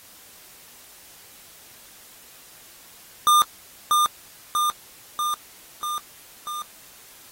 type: tone with echo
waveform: square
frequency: 1204 Hz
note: D6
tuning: 43 cents sharp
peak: -14 dBFS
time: 3.27-3.42 s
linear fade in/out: 0 ms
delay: 640 ms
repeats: 5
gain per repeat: -3 dB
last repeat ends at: 6.62 s
effects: white hiss -48 dBFS RMS until 7.31 s + AAC 48 kbps